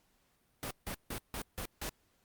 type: noise bursts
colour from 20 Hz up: pink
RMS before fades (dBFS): -39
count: 6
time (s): 0.63-1.892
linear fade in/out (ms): 0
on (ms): 77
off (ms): 160
effects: pink hiss -73 dBFS RMS until 2.24 s + Opus 48 kbps